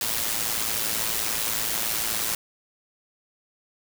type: noise with amplitude modulation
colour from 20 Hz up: white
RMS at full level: -24 dBFS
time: 0.01-2.35 s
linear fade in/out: 2 ms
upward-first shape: sine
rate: 111 Hz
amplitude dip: 60%
effects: none

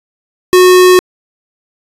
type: tone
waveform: square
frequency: 365.5 Hz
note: F#4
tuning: 21 cents flat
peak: -3 dBFS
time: 0.53-0.99 s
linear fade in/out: 0 ms
effects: resampled to 32000 Hz

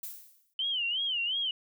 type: noise with exponential decay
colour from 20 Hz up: violet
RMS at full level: -37 dBFS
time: 0.03-0.54 s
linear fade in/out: 5 ms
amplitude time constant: 110 ms
type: tone with vibrato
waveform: sine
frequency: 3010 Hz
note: F#7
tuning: 29 cents sharp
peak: -28 dBFS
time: 0.59-1.51 s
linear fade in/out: 2 ms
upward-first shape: sine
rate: 2.8 Hz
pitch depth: 160 cents each way
effects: none

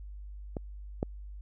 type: clicks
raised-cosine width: 2 ms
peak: -21 / -16 dBFS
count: 2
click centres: 0.568 / 1.029 s
effects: added 50 Hz sine -41 dBFS peak until 1.41 s

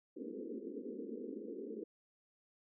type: band-pass noise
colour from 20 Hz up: white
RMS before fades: -45 dBFS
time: 0.16-1.84 s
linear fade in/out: 10 ms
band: 210 to 480 Hz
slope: 96 dB/octave
effects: none

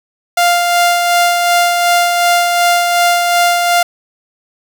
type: tone with tremolo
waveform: sawtooth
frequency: 698.5 Hz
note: F5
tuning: in tune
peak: -4 dBFS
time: 0.37-3.83 s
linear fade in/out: 5 ms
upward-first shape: sine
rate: 2.7 Hz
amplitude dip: 35%
effects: none

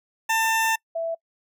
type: tone pair in turn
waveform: 20% pulse / sine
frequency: 895 / 661.6 Hz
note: A5 / E5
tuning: +29 / +6 cents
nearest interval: perfect fourth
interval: 523 cents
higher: first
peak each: -15 / -24 dBFS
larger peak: first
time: 0.29-0.76 / 0.95-1.15 s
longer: first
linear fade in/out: 10 ms
effects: noise-tail reverb RT60 0.1 s tail -26 dB re dry

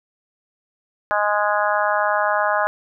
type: harmonic tone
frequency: 207.7 Hz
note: G#3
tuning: in tune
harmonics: 3 / 4 / 5 / 6 / 7 / 8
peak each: -22 / -23 / -24 / -25 / -25 / -26 dBFS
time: 1.11-2.67 s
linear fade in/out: 0 ms
effects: none

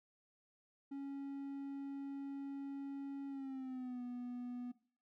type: tone with pitch glide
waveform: triangle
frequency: 277.2 to 245.5 Hz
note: C#4 to B3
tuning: 0 to -10 cents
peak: -40 dBFS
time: 0.91-4.72 s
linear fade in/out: 10 ms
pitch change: -210 cents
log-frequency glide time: 3.28-4.02 s
effects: noise-tail reverb RT60 0.4 s tail -17 dB re dry

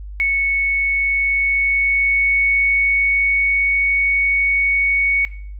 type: tone with pitch glide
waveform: sine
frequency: 2212 to 2227 Hz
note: C#7 to C#7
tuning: -4 to +7 cents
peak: -14 dBFS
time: 0.2-5.25 s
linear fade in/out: 0 ms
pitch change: +11 cents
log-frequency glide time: 0.53-3.85 s
effects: noise-tail reverb RT60 0.5 s tail -18 dB re dry + added 50 Hz sine -29 dBFS peak until 5.59 s

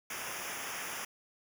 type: noise with comb filter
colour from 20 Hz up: pink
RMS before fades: -40 dBFS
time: 0.1-1.05 s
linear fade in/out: 5 ms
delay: 0.24 ms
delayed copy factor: -1
effects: none

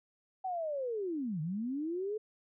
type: linear two-way sweep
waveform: sine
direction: down then up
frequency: 768 to 147.4 to 438.8 Hz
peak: -33 dBFS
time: 0.44-2.18 s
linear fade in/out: 10 ms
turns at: 1.41 s
effects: none

